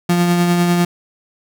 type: tone with tremolo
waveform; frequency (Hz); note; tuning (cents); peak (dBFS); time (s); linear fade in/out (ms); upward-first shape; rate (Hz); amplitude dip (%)
35% pulse; 174.61; F3; 0; -9; 0.09-0.85; 5; triangle; 10; 35
effects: none